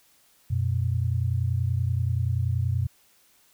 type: tone pair together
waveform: sine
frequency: 91 / 121.47 Hz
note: F#2 / B2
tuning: -28 / -28 cents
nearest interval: perfect fourth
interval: 500 cents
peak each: -25 dBFS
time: 0.5-2.87 s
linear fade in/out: 10 ms
effects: white hiss -61 dBFS RMS until 3.53 s